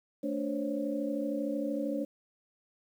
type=tone cluster; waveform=sine; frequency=221.7 / 290.5 / 523 / 556 Hz; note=A3 / D4 / C5 / C#5; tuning=+13 / -19 / -1 / +5 cents; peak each=-37 / -33 / -38 / -37 dBFS; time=0.23-2.05 s; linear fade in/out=10 ms; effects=10-bit